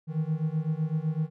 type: beating tone pair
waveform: triangle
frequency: 153.2 / 161.1 Hz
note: D#3 / E3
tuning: -27 / -39 cents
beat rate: 7.9 Hz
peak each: -27 dBFS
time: 0.07-1.3 s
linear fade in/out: 50 ms
effects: none